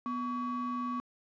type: ring-modulated tone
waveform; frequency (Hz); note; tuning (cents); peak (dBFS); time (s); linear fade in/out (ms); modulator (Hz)
triangle; 688; F5; -26; -26; 0.06-1; 0; 441
effects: tanh soft clip ceiling -26 dBFS + resampled to 16000 Hz